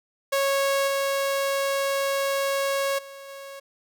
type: tone with level steps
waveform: sawtooth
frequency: 551 Hz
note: C#5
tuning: 11 cents flat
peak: -17 / -19 / -36 / -34 dBFS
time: 0.32-3.6 s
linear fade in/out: 10 ms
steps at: 0.87 / 2.98 / 3.28 s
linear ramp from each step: 10 ms
effects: none